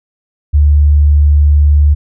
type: tone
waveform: sine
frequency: 73.42 Hz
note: D2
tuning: in tune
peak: -4 dBFS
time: 0.53-1.95 s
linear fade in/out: 20 ms
effects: none